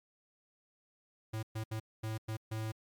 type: tone bursts at uneven times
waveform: square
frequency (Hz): 110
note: A2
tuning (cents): 0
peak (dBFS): -36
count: 6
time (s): 1.33-1.43 / 1.55-1.64 / 1.71-1.8 / 2.03-2.18 / 2.28-2.37 / 2.51-2.72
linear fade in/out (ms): 10
effects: MP3 96 kbps